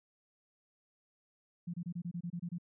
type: tone bursts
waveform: sine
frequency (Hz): 173.2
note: F3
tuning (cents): -14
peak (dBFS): -36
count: 10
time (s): 1.67-2.584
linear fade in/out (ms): 10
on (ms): 68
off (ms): 26
effects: none